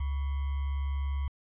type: tone with sample-and-hold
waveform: sine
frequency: 69.6 Hz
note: C#2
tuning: 8 cents sharp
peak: -28 dBFS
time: 0-1.28 s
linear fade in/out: 5 ms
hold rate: 1050 Hz
effects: resampled to 8000 Hz